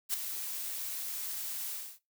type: noise with ADSR envelope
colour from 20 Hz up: blue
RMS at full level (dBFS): -29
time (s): 0.09-1.99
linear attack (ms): 46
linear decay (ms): 9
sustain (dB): -9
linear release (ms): 270
effects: noise-tail reverb RT60 0.2 s tail -18 dB re dry